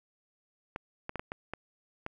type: clicks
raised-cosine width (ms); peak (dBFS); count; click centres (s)
0.5; -21; 7; 0.761 / 1.094 / 1.157 / 1.195 / 1.319 / 1.536 / 2.064
effects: 10-bit